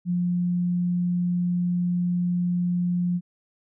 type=tone; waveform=sine; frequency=176.8 Hz; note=F3; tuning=22 cents sharp; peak=-21 dBFS; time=0.05-3.21 s; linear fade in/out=50 ms; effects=none